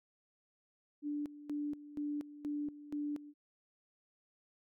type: tone with tremolo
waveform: sine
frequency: 293.4 Hz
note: D4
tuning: 2 cents flat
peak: -35 dBFS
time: 1.02-3.34 s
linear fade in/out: 50 ms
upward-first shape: square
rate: 2.1 Hz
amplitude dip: 80%
effects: none